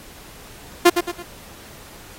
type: tone with echo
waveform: sawtooth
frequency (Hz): 349.4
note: F4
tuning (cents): +1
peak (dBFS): -4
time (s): 0.85-0.9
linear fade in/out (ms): 10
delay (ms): 110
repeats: 3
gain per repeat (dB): -8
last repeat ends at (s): 1.23
effects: pink hiss -43 dBFS RMS until 2.18 s + AAC 48 kbps